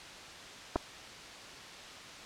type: clicks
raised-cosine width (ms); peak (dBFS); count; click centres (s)
1; -16; 2; 0.758 / 0.761
effects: white hiss -47 dBFS RMS until 2.25 s + low-pass 5000 Hz 12 dB/octave